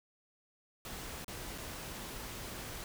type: noise with dropouts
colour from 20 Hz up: pink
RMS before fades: -44 dBFS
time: 0.85-2.84 s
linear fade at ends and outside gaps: 1 ms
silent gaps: 1.245-1.28 / 1.578-1.582 s
effects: none